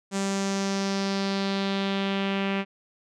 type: tone with low-pass filter sweep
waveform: sawtooth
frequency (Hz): 196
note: G3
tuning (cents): 0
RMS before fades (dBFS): -27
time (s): 0.11-2.65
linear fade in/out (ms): 50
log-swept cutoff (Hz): 7600 to 2600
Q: 2.7
effects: none